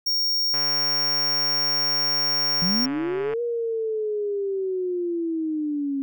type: tone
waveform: square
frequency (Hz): 5550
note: F8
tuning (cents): -12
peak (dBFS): -21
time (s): 0.06-2.86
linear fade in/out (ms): 10
type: click train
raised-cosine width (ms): 0.5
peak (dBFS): -20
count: 398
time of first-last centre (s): 0.54-3.336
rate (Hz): 142
type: linear two-way sweep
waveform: sine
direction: up then down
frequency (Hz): 165.8 to 478.2 to 271.6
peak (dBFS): -23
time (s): 2.62-6.02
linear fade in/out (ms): 0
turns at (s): 3.41
effects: none